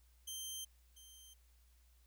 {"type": "tone with echo", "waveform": "15% pulse", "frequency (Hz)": 3136, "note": "G7", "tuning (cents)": 0, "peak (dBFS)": -36, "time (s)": [0.27, 0.65], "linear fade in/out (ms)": 10, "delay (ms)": 690, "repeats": 1, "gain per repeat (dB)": -14, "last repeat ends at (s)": 1.34, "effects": ["added 60 Hz sine -65 dBFS peak until 2.06 s", "white hiss -75 dBFS RMS until 2.06 s"]}